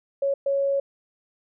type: tone bursts at uneven times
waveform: sine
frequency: 554.4 Hz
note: C#5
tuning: in tune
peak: -20 dBFS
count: 2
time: 0.22-0.34 / 0.46-0.8 s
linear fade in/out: 5 ms
effects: none